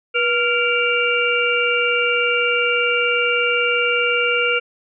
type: harmonic tone with a mistuned harmonic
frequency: 464.2 Hz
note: A#4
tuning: 7 cents flat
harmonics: 1 / 3 / 5 / 6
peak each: -21 / -21 / -21 / -21 dBFS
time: 0.14-4.6 s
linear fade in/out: 20 ms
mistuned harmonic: 1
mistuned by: +74 cents
effects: none